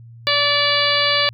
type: harmonic tone with a mistuned harmonic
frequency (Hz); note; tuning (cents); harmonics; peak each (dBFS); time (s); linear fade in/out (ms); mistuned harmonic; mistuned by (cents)
577; D5; -31; 1 / 2 / 3 / 4 / 5 / 6 / 7 / 8; -23 / -23 / -23 / -23 / -23 / -23 / -23 / -23; 0.27-1.29; 0; 3; +17
effects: added 116 Hz sine -38 dBFS peak until 1.33 s